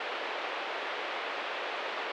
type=band-pass noise; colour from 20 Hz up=pink; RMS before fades=-36 dBFS; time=0-2.12 s; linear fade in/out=5 ms; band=440 to 3300 Hz; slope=24 dB/octave; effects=none